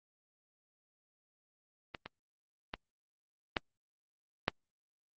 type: clicks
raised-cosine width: 0.3 ms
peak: -24 / -25 / -20 / -12 / -10 dBFS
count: 5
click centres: 1.948 / 2.06 / 2.739 / 3.568 / 4.481 s
effects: low-pass 5000 Hz 12 dB/octave + Opus 24 kbps